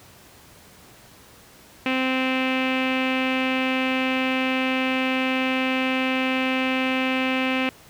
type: tone with low-pass filter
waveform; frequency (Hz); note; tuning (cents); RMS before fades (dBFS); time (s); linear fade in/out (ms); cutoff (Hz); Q
sawtooth; 260; C4; -11; -23; 1.86-7.69; 0; 2600; 5.1
effects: pink hiss -49 dBFS RMS until 7.89 s + high-pass 60 Hz 12 dB/octave